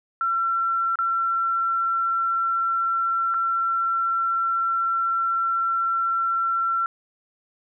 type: tone with dropouts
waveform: sine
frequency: 1354 Hz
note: E6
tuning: 46 cents sharp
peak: -20 dBFS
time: 0.21-6.86 s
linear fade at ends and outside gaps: 1 ms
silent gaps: 0.956-0.988 / 3.34-3.343 s
effects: none